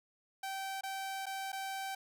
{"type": "tone with dropouts", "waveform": "sawtooth", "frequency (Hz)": 775, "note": "G5", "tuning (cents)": -20, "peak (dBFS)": -34, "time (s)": [0.43, 1.95], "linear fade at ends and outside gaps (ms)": 5, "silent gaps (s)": [[0.81, 0.834], [1.258, 1.265], [1.52, 1.528]], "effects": []}